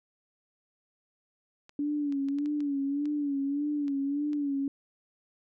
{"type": "clicks", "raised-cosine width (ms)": 0.2, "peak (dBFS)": -33, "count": 9, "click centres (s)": [1.694, 2.124, 2.286, 2.386, 2.459, 2.605, 3.056, 3.881, 4.332]}
{"type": "tone with vibrato", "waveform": "sine", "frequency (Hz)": 285.8, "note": "D4", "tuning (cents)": -47, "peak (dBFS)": -27, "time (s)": [1.79, 4.68], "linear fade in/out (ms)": 2, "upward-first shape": "sine", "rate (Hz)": 1.7, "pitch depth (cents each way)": 65}
{"effects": []}